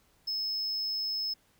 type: tone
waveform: triangle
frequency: 5200 Hz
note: E8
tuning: 24 cents flat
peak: -29 dBFS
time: 0.27-1.34 s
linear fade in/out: 10 ms
effects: pink hiss -67 dBFS RMS until 1.59 s